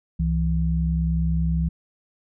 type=tone pair together; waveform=sine; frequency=66.09 / 164.81 Hz; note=C2 / E3; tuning=+18 / 0 cents; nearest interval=octave + major third; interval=1582 cents; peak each=-22 dBFS; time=0.19-1.69 s; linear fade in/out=10 ms; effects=none